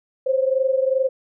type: tone pair together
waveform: sine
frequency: 521.4 / 544 Hz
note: C5 / C#5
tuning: -6 / -33 cents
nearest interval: minor second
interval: 73 cents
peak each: -18 / -22 dBFS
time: 0.26-1.09 s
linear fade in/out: 10 ms
effects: none